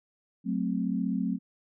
sine chord, F# diminished, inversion none, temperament equal, 185 / 220 / 261.6 Hz, F#3 / A3 / C4, 0 / 0 / 0 cents, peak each -30 / -31 / -31 dBFS, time 0.44-1.39 s, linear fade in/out 50 ms, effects none

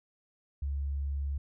sine tone, 70.1 Hz, C#2, 20 cents sharp, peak -30 dBFS, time 0.62-1.38 s, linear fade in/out 5 ms, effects none

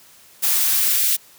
blue noise with high-pass filter sweep, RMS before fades -18 dBFS, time 0.42-1.17 s, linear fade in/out 20 ms, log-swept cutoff 490 to 2600 Hz, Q 0.98, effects white hiss -49 dBFS RMS until 1.38 s + high-pass 60 Hz 12 dB/octave

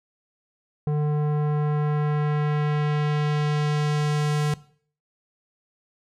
square tone with low-pass filter sweep, 149.2 Hz, D3, 28 cents sharp, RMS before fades -23 dBFS, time 0.87-4.54 s, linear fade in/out 2 ms, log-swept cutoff 630 to 9900 Hz, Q 0.8, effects noise-tail reverb RT60 0.5 s tail -18 dB re dry

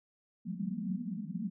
pink band-pass noise, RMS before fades -37 dBFS, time 0.45-1.5 s, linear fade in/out 20 ms, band 170 to 240 Hz, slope 96 dB/octave, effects none

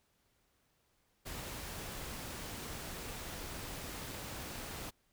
pink noise, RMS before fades -44 dBFS, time 1.25-4.91 s, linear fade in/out 20 ms, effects pink hiss -75 dBFS RMS until 5.12 s

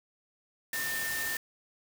sine tone in noise, 1800 Hz, A6, 39 cents sharp, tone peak -33 dBFS, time 0.73-1.37 s, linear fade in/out 2 ms, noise white, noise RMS -36 dBFS, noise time 0.73-1.37 s, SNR 0 dB, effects none

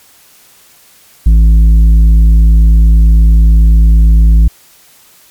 triangle tone with tanh clipping, 54.5 Hz, A1, 16 cents flat, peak -3 dBFS, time 1.26-4.48 s, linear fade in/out 5 ms, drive 11 dB, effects white hiss -43 dBFS RMS until 5.3 s + MP3 96 kbps

